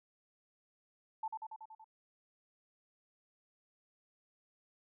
sine tone with echo, 880 Hz, A5, in tune, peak -35 dBFS, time 1.23-1.28 s, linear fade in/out 5 ms, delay 94 ms, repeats 6, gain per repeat -3 dB, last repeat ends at 1.844 s, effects none

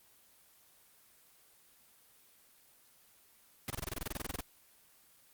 pink noise bursts, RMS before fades -37 dBFS, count 16, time 3.68-4.407 s, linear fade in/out 2 ms, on 22 ms, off 25 ms, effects white hiss -64 dBFS RMS until 5.33 s + Opus 24 kbps

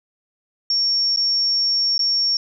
sine tone with dropouts, 5500 Hz, F8, 27 cents flat, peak -16 dBFS, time 0.7-2.37 s, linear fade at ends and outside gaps 2 ms, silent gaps 1.162-1.172 / 1.98-1.992 s, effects none

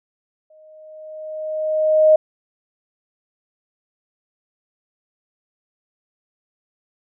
sine tone with exponential growth, 622 Hz, D#5, 1 cent flat, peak -7 dBFS, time 0.5-2.16 s, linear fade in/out 5 ms, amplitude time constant 360 ms, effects none

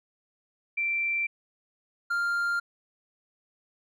sine / triangle tone pair in turn, 2349 / 1396.7 Hz, D7 / F6, 0 / 0 cents, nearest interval major sixth, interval 900 cents, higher first, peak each -25 / -23 dBFS, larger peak second, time 0.77-1.27 / 2.1-2.6 s, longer neither, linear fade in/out 10 ms, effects none

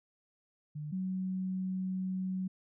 sine tone pair in turn, 150 / 186.93 Hz, D3 / F#3, +37 / +18 cents, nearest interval major third, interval 381 cents, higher second, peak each -37 / -32 dBFS, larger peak second, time 0.75-0.92 / 0.92-2.48 s, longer second, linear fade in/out 10 ms, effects none

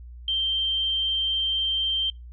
sine tone, 3142 Hz, G7, 3 cents sharp, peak -22 dBFS, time 0.28-2.1 s, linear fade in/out 2 ms, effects noise-tail reverb RT60 0.2 s tail -25 dB re dry + added 60 Hz sine -39 dBFS peak until 2.32 s

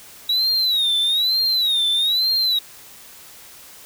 triangle tone with vibrato, 3851 Hz, B7, 44 cents flat, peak -15 dBFS, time 0.29-2.59 s, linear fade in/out 5 ms, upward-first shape sine, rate 1.1 Hz, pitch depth 150 cents each way, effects white hiss -43 dBFS RMS until 3.85 s

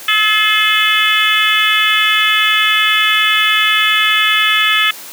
harmonic tone with a mistuned harmonic, 430 Hz, A4, 40 cents flat, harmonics 3 / 4 / 5 / 6 / 7 / 8, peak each -17 / -17 / -17 / -17 / -17 / -17 dBFS, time 0.08-4.91 s, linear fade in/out 5 ms, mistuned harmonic 5, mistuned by -29 cents, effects white hiss -32 dBFS RMS until 5.12 s + high-pass 200 Hz 12 dB/octave

